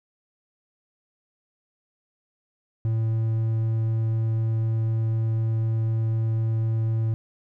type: tone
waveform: triangle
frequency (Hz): 112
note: A2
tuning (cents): +31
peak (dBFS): -19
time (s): 2.85-7.14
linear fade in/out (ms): 0
effects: none